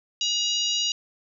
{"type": "harmonic tone", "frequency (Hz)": 956, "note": "A#5", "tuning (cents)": 43, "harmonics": [3, 4, 5, 6, 7], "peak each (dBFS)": [-26, -28, -30, -32, -33], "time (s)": [0.21, 0.92], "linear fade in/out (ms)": 2, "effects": []}